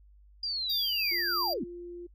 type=linear sweep; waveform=sine; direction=down; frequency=4863 to 185 Hz; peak=-30 dBFS; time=0.43-1.64 s; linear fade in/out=5 ms
type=tone with tremolo; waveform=square; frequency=4747 Hz; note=D8; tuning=18 cents sharp; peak=-29 dBFS; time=0.69-1.54 s; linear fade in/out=10 ms; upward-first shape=triangle; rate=3.2 Hz; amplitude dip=25%
type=tone; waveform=sine; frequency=349.2 Hz; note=F4; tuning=in tune; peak=-39 dBFS; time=1.11-2.07 s; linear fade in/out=10 ms
effects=noise-tail reverb RT60 0.1 s tail -26 dB re dry + added 50 Hz sine -54 dBFS peak until 2.14 s